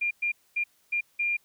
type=tone bursts at uneven times; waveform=sine; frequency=2400 Hz; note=D7; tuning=37 cents sharp; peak=-24 dBFS; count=5; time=0.01-0.11 / 0.22-0.32 / 0.56-0.64 / 0.92-1.01 / 1.19-1.37 s; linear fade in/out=10 ms; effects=white hiss -66 dBFS RMS until 1.44 s